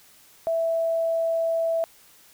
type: tone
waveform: sine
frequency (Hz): 659.3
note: E5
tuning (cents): 0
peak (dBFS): -21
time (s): 0.47-1.84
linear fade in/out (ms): 0
effects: white hiss -54 dBFS RMS until 2.33 s